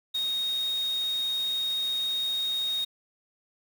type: tone in noise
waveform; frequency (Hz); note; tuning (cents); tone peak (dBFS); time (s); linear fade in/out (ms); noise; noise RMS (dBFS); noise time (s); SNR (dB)
sine; 3729; A#7; 0; -26; 0.14-2.85; 10; white; -44; 0.14-2.85; +15
effects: none